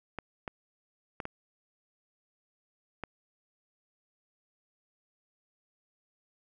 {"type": "clicks", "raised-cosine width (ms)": 0.5, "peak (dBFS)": -21, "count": 5, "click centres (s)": [0.187, 0.478, 1.202, 1.254, 3.037], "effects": []}